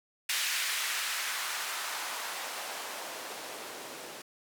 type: noise with band-pass filter sweep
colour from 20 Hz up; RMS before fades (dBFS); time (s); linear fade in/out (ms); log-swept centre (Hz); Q
blue; -36; 0.29-4.22; 5; 2200 to 330; 1.1
effects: none